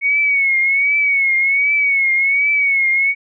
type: tone with vibrato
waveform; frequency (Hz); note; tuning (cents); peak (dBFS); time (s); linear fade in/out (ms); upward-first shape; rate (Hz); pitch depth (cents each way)
sine; 2217; C#7; 0; -12; 0.01-3.15; 50; triangle; 1.3; 83
effects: none